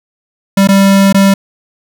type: tone with dropouts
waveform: square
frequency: 196 Hz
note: G3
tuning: in tune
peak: -5 dBFS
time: 0.57-1.34 s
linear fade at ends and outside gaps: 5 ms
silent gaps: 0.674-0.687 / 1.127-1.144 s
effects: none